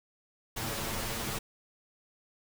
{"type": "noise with comb filter", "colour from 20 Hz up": "pink", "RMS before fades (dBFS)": -35, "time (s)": [0.56, 1.39], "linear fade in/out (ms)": 10, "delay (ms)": 8.9, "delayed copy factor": 0.9, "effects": []}